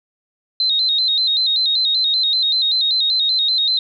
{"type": "tone with vibrato", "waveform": "sine", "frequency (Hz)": 3909, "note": "B7", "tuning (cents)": -19, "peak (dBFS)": -14, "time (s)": [0.6, 3.79], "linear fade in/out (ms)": 2, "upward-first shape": "square", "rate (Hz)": 5.2, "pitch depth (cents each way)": 73, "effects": []}